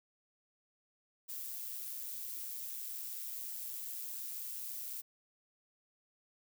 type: noise with amplitude modulation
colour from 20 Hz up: violet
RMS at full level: -41 dBFS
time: 1.28-5.02 s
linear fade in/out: 20 ms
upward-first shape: sine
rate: 124 Hz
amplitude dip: 40%
effects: none